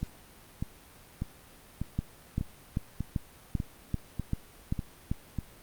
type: two click trains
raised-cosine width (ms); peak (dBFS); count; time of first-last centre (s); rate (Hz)
5; -16 / -19; 9 / 10; 1.99-5.115 / 0.03-5.387; 2.56 / 1.68
effects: pink hiss -54 dBFS RMS until 5.62 s + Opus 48 kbps